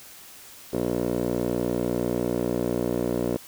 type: tone with band-pass filter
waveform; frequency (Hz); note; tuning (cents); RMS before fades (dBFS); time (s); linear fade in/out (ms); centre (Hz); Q
15% pulse; 60.1; B1; -46; -26; 0.73-3.37; 5; 400; 8.7
effects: white hiss -46 dBFS RMS until 3.47 s